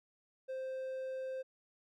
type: tone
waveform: triangle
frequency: 523.3 Hz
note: C5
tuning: in tune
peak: -36 dBFS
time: 0.48-1.43 s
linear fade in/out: 20 ms
effects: none

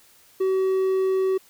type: tone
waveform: triangle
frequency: 379.5 Hz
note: F#4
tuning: 44 cents sharp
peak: -17 dBFS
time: 0.4-1.38 s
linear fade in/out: 10 ms
effects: white hiss -55 dBFS RMS until 1.49 s

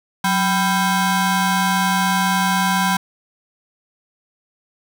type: ring-modulated tone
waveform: 25% pulse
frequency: 588 Hz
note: D5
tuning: 2 cents sharp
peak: -9 dBFS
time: 0.24-2.97 s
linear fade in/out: 5 ms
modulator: 403 Hz
effects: none

